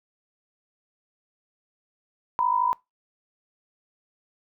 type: tone pair together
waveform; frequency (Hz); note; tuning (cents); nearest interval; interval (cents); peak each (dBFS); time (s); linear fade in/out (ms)
sine; 950 / 1002.4; A#5 / B5; +33 / +25; minor second; 92; -23; 2.39-2.73; 0
effects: noise-tail reverb RT60 0.2 s tail -23 dB re dry